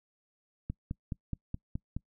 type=click train; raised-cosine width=5 ms; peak=-22 dBFS; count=7; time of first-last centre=0.7-1.966 s; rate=4.74 Hz; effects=noise-tail reverb RT60 0.1 s tail -25 dB re dry